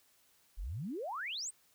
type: exponential sweep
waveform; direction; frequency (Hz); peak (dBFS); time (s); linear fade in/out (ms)
sine; up; 36 to 8900; -37; 0.57-1.51; 20
effects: white hiss -69 dBFS RMS until 1.74 s